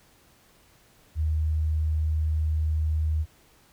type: tone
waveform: sine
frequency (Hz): 77.9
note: D#2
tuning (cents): +3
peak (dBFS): -22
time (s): 1.15-3.26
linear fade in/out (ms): 50
effects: pink hiss -59 dBFS RMS until 3.72 s